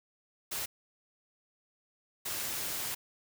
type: noise bursts at uneven times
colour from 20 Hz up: white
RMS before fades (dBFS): -36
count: 2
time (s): 0.51-0.66 / 2.25-2.95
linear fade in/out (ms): 10
effects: none